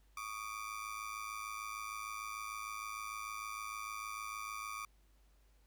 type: ring-modulated tone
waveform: 30% pulse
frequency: 1174.7 Hz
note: D6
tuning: in tune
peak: -36 dBFS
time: 0.17-4.85 s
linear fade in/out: 2 ms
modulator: 53.3 Hz
effects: added 50 Hz sine -65 dBFS peak until 5.66 s + pink hiss -75 dBFS RMS until 5.66 s